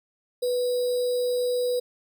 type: tone with sample-and-hold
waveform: sine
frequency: 493.9 Hz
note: B4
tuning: in tune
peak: -22 dBFS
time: 0.42-1.8 s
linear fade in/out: 10 ms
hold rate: 4410 Hz
effects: none